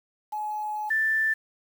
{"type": "tone pair in turn", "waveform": "sine", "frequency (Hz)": [848, 1768], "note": ["G#5", "A6"], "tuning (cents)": [36, 8], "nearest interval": "octave + minor second", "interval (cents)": 1272, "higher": "second", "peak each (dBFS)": [-28, -21], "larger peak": "second", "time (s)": [[0.32, 0.9], [0.9, 1.34]], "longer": "first", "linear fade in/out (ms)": 10, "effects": ["8-bit"]}